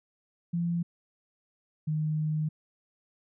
sine tone pair in turn, 171 / 154.29 Hz, F3 / D#3, -36 / -14 cents, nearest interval major second, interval 178 cents, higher first, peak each -26 dBFS, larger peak neither, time 0.53-0.83 / 1.87-2.49 s, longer second, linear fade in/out 10 ms, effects none

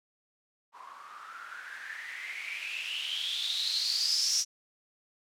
violet noise with low-pass filter sweep, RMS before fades -34 dBFS, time 0.72-4.45 s, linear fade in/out 50 ms, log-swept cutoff 1000 to 5800 Hz, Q 9.5, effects none

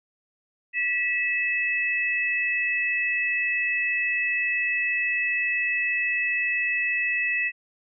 sine tone pair together, 1951 / 2604 Hz, B6 / E7, -22 / -22 cents, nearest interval perfect fourth, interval 500 cents, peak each -25 dBFS, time 0.73-7.52 s, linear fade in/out 50 ms, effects none

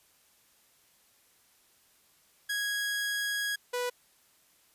sawtooth tone pair in turn, 1655 / 492 Hz, G#6 / B4, -6 / -7 cents, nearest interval octave + major sixth, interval 2101 cents, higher first, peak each -26 dBFS, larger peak neither, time 2.49-3.56 / 3.73-3.9 s, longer first, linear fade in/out 10 ms, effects white hiss -65 dBFS RMS until 4.74 s + resampled to 32000 Hz

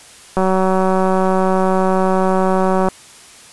click train, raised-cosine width 1 ms, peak -3 dBFS, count 474, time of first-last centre 0.37-2.886 s, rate 188 Hz, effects white hiss -41 dBFS RMS until 3.52 s + resampled to 24000 Hz

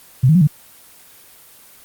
sine tone with pitch steps, 128.2 / 158 / 182.8 / 149.3 Hz, C3 / D#3 / F#3 / D3, -35 / +27 / -21 / +29 cents, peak -8 dBFS, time 0.23-0.474 s, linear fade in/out 10 ms, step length 61 ms, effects white hiss -45 dBFS RMS until 1.84 s + Opus 24 kbps

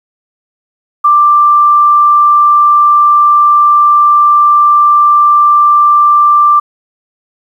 sine tone, 1180 Hz, D6, 8 cents sharp, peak -3 dBFS, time 1.04-6.6 s, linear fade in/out 10 ms, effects 7-bit

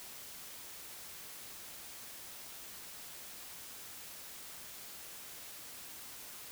silence, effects white hiss -49 dBFS RMS until 6.51 s

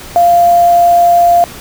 sine tone with quantisation, 695 Hz, F5, 9 cents flat, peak -4 dBFS, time 0.16-1.44 s, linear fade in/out 0 ms, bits 4, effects pink hiss -30 dBFS RMS until 1.6 s

